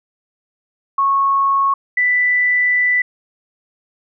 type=tone pair in turn; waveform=sine; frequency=1100 / 1982.8 Hz; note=C#6 / B6; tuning=-14 / +6 cents; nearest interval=minor seventh; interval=1020 cents; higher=second; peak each=-12 dBFS; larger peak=neither; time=0.98-1.74 / 1.97-3.02 s; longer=second; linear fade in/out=5 ms; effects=none